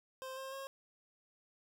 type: tone with pitch steps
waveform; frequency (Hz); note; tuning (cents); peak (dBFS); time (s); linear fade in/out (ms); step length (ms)
25% pulse; 523.3 / 532.4 / 541.8; C5 / C5 / C#5; 0 / +30 / -40; -39; 0.22-0.67; 0; 150
effects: none